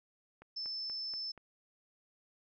click train, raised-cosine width 0.5 ms, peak -38 dBFS, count 5, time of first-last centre 0.42-1.377 s, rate 4.18 Hz
sine tone, 5274 Hz, E8, in tune, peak -37 dBFS, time 0.56-1.32 s, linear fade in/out 10 ms
effects none

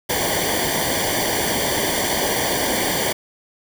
pink noise with comb filter, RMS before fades -21 dBFS, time 0.09-3.13 s, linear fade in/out 10 ms, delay 0.76 ms, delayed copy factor -0.9, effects none

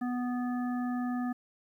harmonic tone, 246.9 Hz, B3, in tune, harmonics 1 / 3 / 5 / 7, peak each -30 / -40 / -44 / -47 dBFS, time 0.01-1.33 s, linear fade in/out 10 ms, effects 11-bit

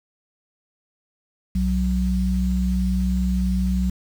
sine tone pair together, 62.17 / 185 Hz, B1 / F#3, +12 / 0 cents, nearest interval octave + perfect fifth, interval 1888 cents, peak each -21 dBFS, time 1.55-3.9 s, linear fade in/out 5 ms, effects 7-bit

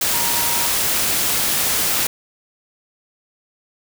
sine tone in noise, 942 Hz, A#5, 18 cents sharp, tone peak -27 dBFS, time 0.13-0.67 s, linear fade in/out 5 ms, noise white, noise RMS -19 dBFS, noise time 0.01-2.07 s, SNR -11 dB, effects none

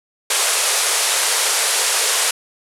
white band-pass noise, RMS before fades -18 dBFS, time 0.3-2.31 s, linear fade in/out 5 ms, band 410 to 11000 Hz, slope 48 dB/octave, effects none

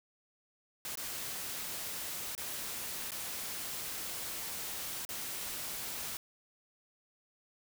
white noise with dropouts, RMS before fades -40 dBFS, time 0.85-6.17 s, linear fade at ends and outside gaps 1 ms, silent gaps 0.955-0.973 / 2.351-2.378 / 3.107-3.118 / 5.051-5.09 s, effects none

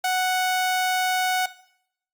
sawtooth tone, 740 Hz, F#5, in tune, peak -17 dBFS, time 0.04-1.46 s, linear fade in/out 5 ms, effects noise-tail reverb RT60 0.7 s tail -17 dB re dry + Opus 48 kbps

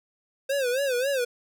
square tone with vibrato, 523.3 Hz, C5, in tune, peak -24 dBFS, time 0.49-1.25 s, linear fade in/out 10 ms, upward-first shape sine, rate 3.7 Hz, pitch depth 140 cents each way, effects none

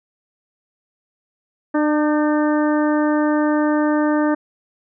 harmonic tone with a mistuned harmonic, 300 Hz, D4, 37 cents sharp, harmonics 1 / 2 / 3 / 4 / 5 / 6, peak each -16 / -22 / -26 / -28 / -30 / -32 dBFS, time 1.74-4.35 s, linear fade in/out 10 ms, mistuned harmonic 5, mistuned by +44 cents, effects none

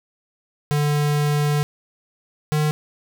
square tone pair in turn, 147.3 / 151.62 Hz, D3 / D#3, +6 / -44 cents, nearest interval minor second, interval 50 cents, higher second, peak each -18 dBFS, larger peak neither, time 0.71-1.63 / 2.52-2.71 s, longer first, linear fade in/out 0 ms, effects none

